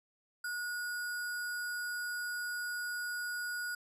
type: tone with sample-and-hold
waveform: sine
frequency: 1453 Hz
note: F#6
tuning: 32 cents flat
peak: -35 dBFS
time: 0.44-3.75 s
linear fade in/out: 5 ms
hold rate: 6300 Hz
effects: resampled to 32000 Hz